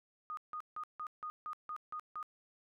sine tone bursts, 1234 Hz, D#6, 15 cents flat, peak -39 dBFS, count 9, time 0.3-2.228 s, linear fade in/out 0 ms, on 72 ms, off 160 ms, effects none

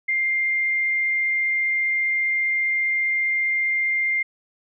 sine tone, 2105 Hz, C7, 10 cents sharp, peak -19 dBFS, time 0.08-4.23 s, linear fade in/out 10 ms, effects none

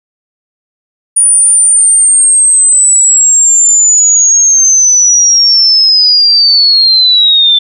sine linear sweep, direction down, 9550 to 3520 Hz, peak -3 dBFS, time 1.16-7.59 s, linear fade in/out 10 ms, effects none

